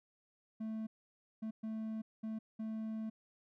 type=tone bursts at uneven times; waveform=triangle; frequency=220 Hz; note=A3; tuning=in tune; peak=-36 dBFS; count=5; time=0.6-0.87 / 1.42-1.51 / 1.63-2.02 / 2.23-2.39 / 2.59-3.1 s; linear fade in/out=10 ms; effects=none